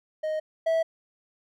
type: tone pair in turn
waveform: triangle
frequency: 622.3 / 652.6 Hz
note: D#5 / E5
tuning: 0 / -18 cents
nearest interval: minor second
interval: 82 cents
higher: second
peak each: -24 / -19 dBFS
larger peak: second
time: 0.23-0.4 / 0.66-0.83 s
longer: neither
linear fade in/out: 10 ms
effects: none